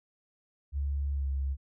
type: tone with pitch glide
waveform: sine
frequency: 70.4 to 68.24 Hz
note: C#2 to C#2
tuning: +27 to -27 cents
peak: -28 dBFS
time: 0.72-1.57 s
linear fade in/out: 50 ms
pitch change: -54 cents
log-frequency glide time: 1.13-1.27 s
effects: none